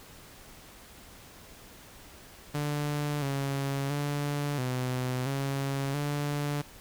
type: tone with pitch steps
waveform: sawtooth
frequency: 147 / 138.3 / 144.7 / 127 / 137.7 / 145.4 Hz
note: D3 / C#3 / D3 / B2 / C#3 / D3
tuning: +2 / -4 / -25 / +49 / -11 / -17 cents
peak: -25 dBFS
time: 2.54-6.62 s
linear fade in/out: 10 ms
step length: 680 ms
effects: pink hiss -51 dBFS RMS until 6.8 s